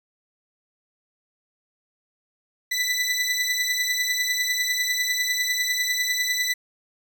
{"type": "beating tone pair", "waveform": "20% pulse", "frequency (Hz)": [1981, 1991], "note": ["B6", "B6"], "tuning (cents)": [5, 14], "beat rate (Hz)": 10, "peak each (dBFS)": [-21, -19], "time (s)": [2.71, 6.54], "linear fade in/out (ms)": 10, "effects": []}